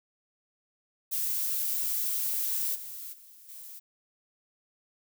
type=noise with level steps; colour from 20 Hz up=violet; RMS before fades=-30 / -41 / -53 / -45 dBFS; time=1.11-3.8 s; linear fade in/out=20 ms; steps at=2.74 / 3.12 / 3.48 s; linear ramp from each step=20 ms; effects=none